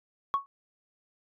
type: tone with exponential decay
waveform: sine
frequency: 1108.7 Hz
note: C#6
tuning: in tune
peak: -18 dBFS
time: 0.34-0.46 s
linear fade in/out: 0 ms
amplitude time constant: 26 ms
effects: tanh soft clip ceiling -19 dBFS